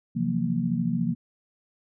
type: tone cluster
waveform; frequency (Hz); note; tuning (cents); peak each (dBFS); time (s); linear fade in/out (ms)
sine; 131.3 / 168.3 / 182.1 / 233.1; C3 / E3 / F#3 / A#3; +6 / +36 / -27 / 0; -32 / -28 / -29 / -27; 0.15-1.15; 20
effects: none